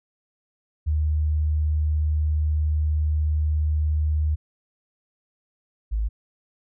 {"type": "tone pair in turn", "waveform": "sine", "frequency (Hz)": [76.4, 54.02], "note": ["D#2", "A1"], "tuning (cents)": [-31, -31], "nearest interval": "tritone", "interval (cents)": 600, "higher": "first", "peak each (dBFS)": [-19, -21], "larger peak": "first", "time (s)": [[0.86, 4.36], [5.91, 6.09]], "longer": "first", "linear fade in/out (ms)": 20, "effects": []}